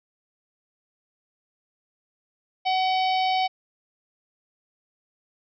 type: harmonic tone with a mistuned harmonic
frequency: 757 Hz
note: F#5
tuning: 39 cents sharp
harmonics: 1 / 3 / 4 / 5 / 6 / 7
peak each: -21 / -31 / -33 / -35 / -37 / -38 dBFS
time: 2.65-3.48 s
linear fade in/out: 20 ms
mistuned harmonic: 1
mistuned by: -18 cents
effects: none